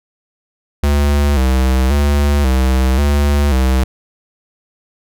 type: tone with vibrato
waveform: square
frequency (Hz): 68.4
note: C#2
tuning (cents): -23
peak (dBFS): -11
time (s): 0.83-3.84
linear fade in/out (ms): 5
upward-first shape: square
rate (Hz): 0.93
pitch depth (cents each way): 91
effects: none